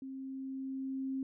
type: tone with level ramp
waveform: sine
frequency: 266.4 Hz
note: C4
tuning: 31 cents sharp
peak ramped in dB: -41 to -33 dBFS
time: 0.02-1.23 s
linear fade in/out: 2 ms
effects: none